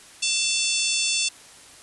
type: harmonic tone with a mistuned harmonic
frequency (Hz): 893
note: A5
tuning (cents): +25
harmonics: 3 / 4 / 5 / 6 / 7 / 8 / 9 / 10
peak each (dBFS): -27 / -28 / -29 / -30 / -30 / -31 / -32 / -32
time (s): 0.22-1.29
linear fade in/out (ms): 10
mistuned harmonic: 4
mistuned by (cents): -32
effects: white hiss -47 dBFS RMS until 1.82 s + resampled to 24000 Hz